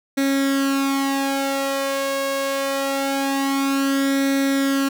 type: tone with flanger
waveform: sawtooth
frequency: 274 Hz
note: C#4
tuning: 20 cents flat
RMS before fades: -21 dBFS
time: 0.17-4.89 s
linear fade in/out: 10 ms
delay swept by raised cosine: 0.51 to 1.81 ms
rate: 0.24 Hz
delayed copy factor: +0.7
effects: none